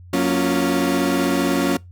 35% pulse chord, Gb major seventh, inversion none, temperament equal with one note detuned, 182.56 / 233.1 / 277.2 / 349.2 Hz, Gb3 / Bb3 / Db4 / F4, -23 / 0 / 0 / 0 cents, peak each -22 / -24 / -18 / -22 dBFS, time 0.13-1.77 s, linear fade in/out 5 ms, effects noise-tail reverb RT60 0.2 s tail -24 dB re dry + added 89 Hz sine -39 dBFS peak until 1.91 s

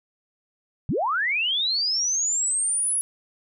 sine linear sweep, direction up, 96.8 to 10548 Hz, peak -21 dBFS, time 0.89-3.01 s, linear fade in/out 0 ms, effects none

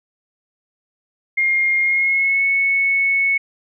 sine tone with pitch glide, 2127 to 2207 Hz, C7 to C#7, +28 to -8 cents, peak -14 dBFS, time 1.37-3.38 s, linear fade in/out 10 ms, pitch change +64 cents, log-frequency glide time 1.8-2.44 s, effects none

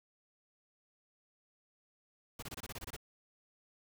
pink noise bursts, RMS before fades -44 dBFS, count 10, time 2.39-2.965 s, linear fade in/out 5 ms, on 35 ms, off 25 ms, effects none

